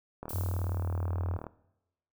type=click train; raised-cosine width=1 ms; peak=-25 dBFS; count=49; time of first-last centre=0.23-1.467 s; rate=38.8 Hz
type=noise with exponential decay; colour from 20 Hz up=violet; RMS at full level=-40 dBFS; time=0.29-1.44 s; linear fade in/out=5 ms; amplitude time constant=250 ms
type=tone with pitch glide; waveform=sine; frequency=90.8 to 88.98 Hz; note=F#2 to F2; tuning=-32 to +33 cents; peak=-29 dBFS; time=0.33-1.38 s; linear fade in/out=20 ms; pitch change=-35 cents; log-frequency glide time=0.57-1.22 s
effects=noise-tail reverb RT60 0.9 s tail -19 dB re dry